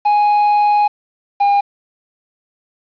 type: tone pair in turn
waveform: triangle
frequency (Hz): 830.6 / 807.9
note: G#5 / G#5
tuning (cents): 0 / -48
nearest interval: unison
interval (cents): 48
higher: first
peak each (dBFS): -8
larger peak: neither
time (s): 0.05-0.88 / 1.4-1.61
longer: first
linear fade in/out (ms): 10
effects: resampled to 11025 Hz + 7-bit